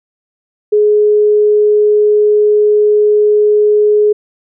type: tone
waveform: sine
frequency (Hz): 420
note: G#4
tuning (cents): +19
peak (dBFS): -6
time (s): 0.72-4.13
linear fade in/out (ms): 10
effects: none